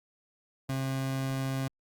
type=tone; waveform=30% pulse; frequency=133.7 Hz; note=C3; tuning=38 cents sharp; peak=-27 dBFS; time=0.69-1.68 s; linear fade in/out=5 ms; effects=Opus 48 kbps